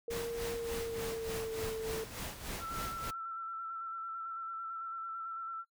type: tone with pitch glide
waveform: sine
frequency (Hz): 466.2 to 444.6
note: A#4 to A4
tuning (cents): 0 to +18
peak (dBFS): -35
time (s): 0.08-2.04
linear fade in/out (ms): 2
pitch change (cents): -82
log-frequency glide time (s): 0.53-1.61
type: noise with tremolo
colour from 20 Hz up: pink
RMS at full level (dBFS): -40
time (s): 0.1-3.11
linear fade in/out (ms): 10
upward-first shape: sine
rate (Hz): 3.4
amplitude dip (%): 65
type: tone with vibrato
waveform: sine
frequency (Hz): 1340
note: E6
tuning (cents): +28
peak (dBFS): -38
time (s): 2.59-5.65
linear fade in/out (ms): 50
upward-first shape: square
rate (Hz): 9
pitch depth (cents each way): 20
effects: noise-tail reverb RT60 0.1 s tail -20 dB re dry